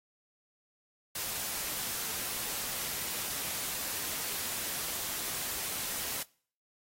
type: noise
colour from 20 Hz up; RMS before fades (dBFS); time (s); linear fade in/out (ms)
white; -36; 1.15-6.23; 5
effects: noise-tail reverb RT60 0.5 s tail -24 dB re dry + AAC 48 kbps